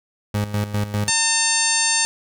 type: tone with tremolo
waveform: 30% pulse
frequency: 103.7 Hz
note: G#2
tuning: 2 cents flat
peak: -16 dBFS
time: 0.34-1.1 s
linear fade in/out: 5 ms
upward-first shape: square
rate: 5 Hz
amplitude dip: 70%
type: harmonic tone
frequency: 900 Hz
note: A5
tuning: 39 cents sharp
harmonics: 1 / 2 / 3 / 4 / 5 / 6 / 7 / 8 / 10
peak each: -28 / -25 / -26 / -28 / -25 / -29 / -23 / -25 / -23 dBFS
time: 1.08-2.05 s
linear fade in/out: 0 ms
effects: none